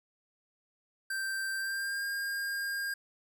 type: tone with pitch glide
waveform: square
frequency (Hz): 1568 to 1611.2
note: G6 to G6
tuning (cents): 0 to +47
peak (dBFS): -33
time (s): 1.1-2.94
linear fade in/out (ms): 5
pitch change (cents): +47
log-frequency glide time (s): 1.55-2.04
effects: none